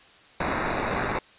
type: noise with sample-and-hold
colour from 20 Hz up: white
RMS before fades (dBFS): -27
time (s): 0.4-1.19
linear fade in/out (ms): 5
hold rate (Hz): 3150
effects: white hiss -53 dBFS RMS until 1.38 s + resampled to 8000 Hz